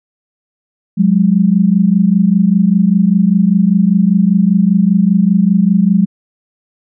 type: tone pair together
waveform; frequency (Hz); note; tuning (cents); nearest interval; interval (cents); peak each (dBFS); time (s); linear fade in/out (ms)
sine; 181.33 / 206.4; F#3 / G#3; -35 / -10; major second; 225; -10; 0.97-6.06; 20
effects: none